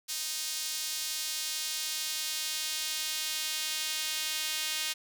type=tone with high-pass filter sweep; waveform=sawtooth; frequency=311.1 Hz; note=D#4; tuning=in tune; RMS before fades=-34 dBFS; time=0.08-4.94 s; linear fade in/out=20 ms; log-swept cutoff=4800 to 3100 Hz; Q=1.1; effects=none